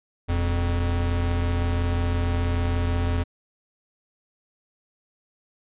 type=tone pair together; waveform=square; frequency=40.63 / 86.1 Hz; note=E1 / F2; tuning=-24 / -24 cents; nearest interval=octave + minor second; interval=1300 cents; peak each=-28 / -23 dBFS; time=0.28-3.24 s; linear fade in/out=20 ms; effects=resampled to 8000 Hz